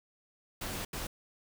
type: noise bursts at uneven times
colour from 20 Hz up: pink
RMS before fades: -38 dBFS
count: 2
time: 0.61-0.85 / 0.93-1.07 s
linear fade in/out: 5 ms
effects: none